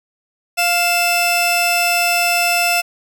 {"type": "tone pair together", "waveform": "sawtooth", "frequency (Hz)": [700, 2643], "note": ["F5", "E7"], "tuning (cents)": [4, 4], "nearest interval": "octave + major seventh", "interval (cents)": 2300, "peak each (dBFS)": -13, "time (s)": [0.57, 2.82], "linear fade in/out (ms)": 20, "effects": []}